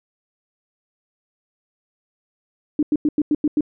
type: tone bursts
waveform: sine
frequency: 298.8 Hz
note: D4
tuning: 30 cents sharp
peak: -14 dBFS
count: 7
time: 2.79-3.608 s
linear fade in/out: 2 ms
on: 38 ms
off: 92 ms
effects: none